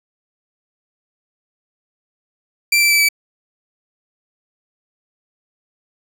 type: tone with pitch steps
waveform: sawtooth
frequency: 2349 / 2333 / 2317 / 2301 Hz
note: D7 / D7 / D7 / D7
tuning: 0 / -12 / -24 / -36 cents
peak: -8 dBFS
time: 2.72-3.088 s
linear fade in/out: 5 ms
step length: 92 ms
effects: none